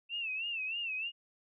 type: tone with vibrato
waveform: sine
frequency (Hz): 2674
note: E7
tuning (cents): +24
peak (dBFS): -34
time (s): 0.09-1.12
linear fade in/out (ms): 50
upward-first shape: sine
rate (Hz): 3.2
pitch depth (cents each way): 110
effects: none